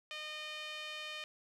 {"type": "tone with band-pass filter", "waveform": "sawtooth", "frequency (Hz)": 611, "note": "D#5", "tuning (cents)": -32, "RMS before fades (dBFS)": -44, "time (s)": [0.11, 1.24], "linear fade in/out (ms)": 0, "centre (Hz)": 2900, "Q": 2.2, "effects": []}